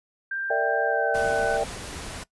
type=tone with pitch glide; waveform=sine; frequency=1583 to 1501.9 Hz; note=G6 to F#6; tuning=+17 to +25 cents; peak=-27 dBFS; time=0.31-1.57 s; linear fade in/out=5 ms; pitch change=-92 cents; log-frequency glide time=0.85-1.29 s
type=chord; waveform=sine; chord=E half-diminished seventh; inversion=second; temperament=equal with one note detuned; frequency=457.6 / 587.3 / 659.3 / 784 Hz; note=Bb4 / D5 / E5 / G5; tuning=-32 / 0 / 0 / 0 cents; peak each=-27 dBFS; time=0.5-1.64 s; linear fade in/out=5 ms
type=noise; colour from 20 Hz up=pink; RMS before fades=-36 dBFS; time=1.14-2.24 s; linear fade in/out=10 ms
effects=noise-tail reverb RT60 0.1 s tail -20 dB re dry + resampled to 24000 Hz